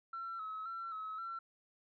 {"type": "tone with vibrato", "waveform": "sine", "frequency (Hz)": 1318.5, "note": "E6", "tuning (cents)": 0, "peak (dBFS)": -39, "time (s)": [0.13, 1.39], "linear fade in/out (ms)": 5, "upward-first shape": "square", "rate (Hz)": 1.9, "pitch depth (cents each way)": 43, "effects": ["tanh soft clip ceiling -36 dBFS"]}